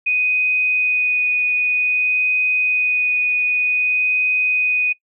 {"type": "tone with vibrato", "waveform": "sine", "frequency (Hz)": 2489, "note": "D#7", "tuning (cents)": 0, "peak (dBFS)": -15, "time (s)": [0.06, 4.93], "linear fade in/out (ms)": 10, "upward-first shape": "sine", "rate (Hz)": 0.53, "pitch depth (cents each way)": 8, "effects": ["noise-tail reverb RT60 0.1 s tail -20 dB re dry"]}